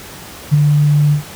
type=tone with ADSR envelope; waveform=sine; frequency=147.5 Hz; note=D3; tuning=8 cents sharp; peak=-4 dBFS; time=0.51-1.23 s; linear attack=29 ms; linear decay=11 ms; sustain=-4 dB; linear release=110 ms; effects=pink hiss -33 dBFS RMS until 1.35 s + high-pass 60 Hz 12 dB/octave